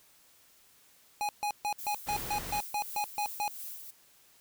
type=tone bursts; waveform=square; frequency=830 Hz; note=G#5; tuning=1 cent flat; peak=-30 dBFS; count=11; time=1.21-3.479 s; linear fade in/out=0 ms; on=79 ms; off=140 ms
type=noise with tremolo; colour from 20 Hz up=violet; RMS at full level=-41 dBFS; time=1.78-3.91 s; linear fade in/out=10 ms; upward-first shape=sine; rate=2.8 Hz; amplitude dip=50%
type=noise; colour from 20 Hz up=pink; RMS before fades=-41 dBFS; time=2.06-2.61 s; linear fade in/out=20 ms
effects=white hiss -62 dBFS RMS until 4.4 s